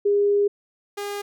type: tone pair in turn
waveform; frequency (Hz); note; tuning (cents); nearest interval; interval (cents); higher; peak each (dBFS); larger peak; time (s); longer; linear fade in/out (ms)
sine / sawtooth; 406.9 / 406.9; G#4 / G#4; -35 / -35; unison; 0; neither; -16 / -24; first; 0.05-0.48 / 0.97-1.22; first; 10
effects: none